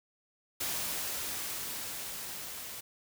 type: noise with level ramp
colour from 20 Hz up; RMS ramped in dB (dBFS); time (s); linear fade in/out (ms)
white; -34 to -43; 0.6-2.81; 10
effects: none